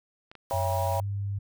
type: clicks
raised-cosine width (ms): 0.3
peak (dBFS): -30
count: 2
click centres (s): 0.315 / 0.353
type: noise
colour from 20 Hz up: white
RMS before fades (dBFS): -43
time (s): 0.5-1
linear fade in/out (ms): 2
type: chord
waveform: sine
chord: C# diminished seventh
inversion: none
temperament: just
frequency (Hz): 554.4 / 665.2 / 798.3 / 957.9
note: C#5 / E5 / G5 / Bb5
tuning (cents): 0 / +16 / +31 / +47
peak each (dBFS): -32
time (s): 0.51-1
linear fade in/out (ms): 0
type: tone with pitch glide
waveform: sine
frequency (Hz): 92.7 to 99.93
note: F#2 to G2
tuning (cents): +4 to +34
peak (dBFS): -28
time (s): 0.53-1.39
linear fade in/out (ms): 10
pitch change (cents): +130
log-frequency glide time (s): 0.93-1.04
effects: none